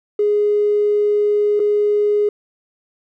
triangle tone with dropouts, 415.3 Hz, G#4, in tune, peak -9 dBFS, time 0.19-2.29 s, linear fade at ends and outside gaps 5 ms, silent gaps 1.595-1.599 s, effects tanh soft clip ceiling -11 dBFS

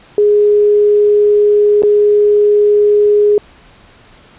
sine tone with dropouts, 415.3 Hz, G#4, in tune, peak -6 dBFS, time 0.18-3.38 s, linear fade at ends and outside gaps 1 ms, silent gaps 1.822-1.834 s, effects pink hiss -43 dBFS RMS until 4.38 s + resampled to 8000 Hz

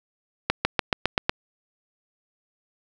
accelerating click train, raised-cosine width 0.3 ms, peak -3 dBFS, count 7, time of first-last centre 0.5-1.295 s, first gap 150 ms, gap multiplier 0.95, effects none

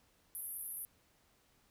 white band-pass noise, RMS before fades -44 dBFS, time 0.35-0.85 s, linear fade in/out 0 ms, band 10000 to 13000 Hz, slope 96 dB/octave, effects pink hiss -71 dBFS RMS until 1.7 s

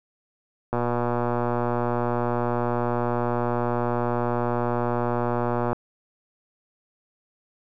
click train, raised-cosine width 1 ms, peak -11 dBFS, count 601, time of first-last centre 0.73-5.73 s, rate 120 Hz, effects none

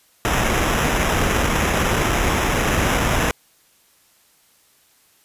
pink noise with sample-and-hold, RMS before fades -19 dBFS, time 0.25-3.31 s, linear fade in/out 0 ms, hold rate 4410 Hz, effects white hiss -57 dBFS RMS until 5.24 s + resampled to 32000 Hz

